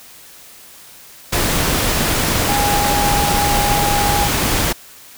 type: tone in noise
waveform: sine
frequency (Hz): 819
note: G#5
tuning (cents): -24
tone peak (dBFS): -17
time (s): 2.48-4.28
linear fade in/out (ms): 10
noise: pink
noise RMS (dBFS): -17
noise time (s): 1.32-4.73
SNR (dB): -3
effects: white hiss -41 dBFS RMS until 5.17 s